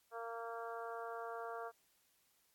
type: harmonic tone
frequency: 230.5 Hz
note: A#3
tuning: 19 cents flat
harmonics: 2 / 3 / 4 / 5 / 6 / 7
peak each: -47 / -47 / -52 / -50 / -51 / -58 dBFS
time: 0.11-1.72 s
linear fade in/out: 50 ms
effects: white hiss -75 dBFS RMS until 2.54 s + AAC 64 kbps